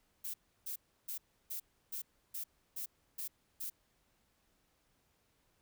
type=noise bursts; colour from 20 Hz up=violet; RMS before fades=-41 dBFS; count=9; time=0.24-3.7 s; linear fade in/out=10 ms; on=100 ms; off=320 ms; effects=pink hiss -75 dBFS RMS until 5.61 s